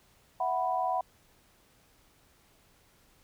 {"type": "chord", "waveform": "sine", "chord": "E suspended second", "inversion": "none", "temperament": "equal", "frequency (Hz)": [659.3, 740, 987.8], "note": ["E5", "F#5", "B5"], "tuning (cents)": [0, 0, 0], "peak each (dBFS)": [-35, -29, -32], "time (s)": [0.4, 1.01], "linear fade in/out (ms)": 5, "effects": ["pink hiss -64 dBFS RMS until 3.23 s"]}